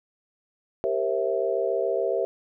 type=chord; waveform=sine; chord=C dominant seventh; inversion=second; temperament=equal with one note detuned; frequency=392 / 466.2 / 533.3 / 659.3 Hz; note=G4 / Bb4 / C5 / E5; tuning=0 / 0 / +33 / 0 cents; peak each=-28 dBFS; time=0.84-2.25 s; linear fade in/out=0 ms; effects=none